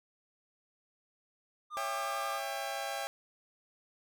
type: tone with vibrato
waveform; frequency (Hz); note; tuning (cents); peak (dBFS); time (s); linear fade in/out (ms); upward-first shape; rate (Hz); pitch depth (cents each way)
triangle; 1200; D6; +37; -35; 1.7-2.41; 50; sine; 11; 29
type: chord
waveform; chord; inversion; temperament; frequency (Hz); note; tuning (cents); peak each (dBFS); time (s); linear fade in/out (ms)
sawtooth; C# diminished; none; just; 554.4 / 665.2 / 798.3; C#5 / E5 / G5; 0 / +16 / +31; -38 / -37 / -34; 1.77-3.07; 0
effects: none